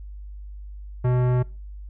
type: tone with tanh clipping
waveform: sine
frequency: 124.8 Hz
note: B2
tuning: 19 cents sharp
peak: -20 dBFS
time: 1.04-1.43 s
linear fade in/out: 10 ms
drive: 18 dB
effects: noise-tail reverb RT60 0.3 s tail -22 dB re dry + added 50 Hz sine -35 dBFS peak until 1.89 s